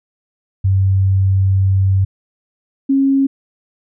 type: tone pair in turn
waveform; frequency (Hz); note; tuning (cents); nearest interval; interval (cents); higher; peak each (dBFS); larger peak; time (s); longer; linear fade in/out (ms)
sine; 96.1 / 272.4; G2 / C#4; -34 / -30; octave + tritone; 1804; second; -10; neither; 0.64-2.05 / 2.89-3.27; first; 10
effects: none